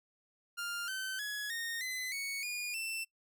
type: tone with pitch steps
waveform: sawtooth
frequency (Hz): 1400 / 1535.6 / 1684.2 / 1847.3 / 2026 / 2222 / 2438 / 2674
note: F6 / G6 / G#6 / A#6 / B6 / C#7 / D#7 / E7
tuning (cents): +4 / -36 / +24 / -16 / +44 / +4 / -36 / +24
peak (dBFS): -33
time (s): 0.57-3.05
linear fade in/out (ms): 20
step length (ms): 310
effects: noise-tail reverb RT60 0.1 s tail -24 dB re dry